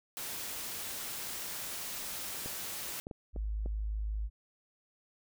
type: noise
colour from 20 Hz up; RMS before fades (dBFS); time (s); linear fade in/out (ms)
white; -40; 0.17-3; 0
type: clicks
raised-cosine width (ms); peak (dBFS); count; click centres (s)
2; -29; 5; 2.46 / 3.069 / 3.112 / 3.362 / 3.66
type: tone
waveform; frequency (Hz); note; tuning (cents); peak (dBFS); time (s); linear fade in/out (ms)
sine; 52.8; G#1; +29; -32; 3.33-4.3; 50
effects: none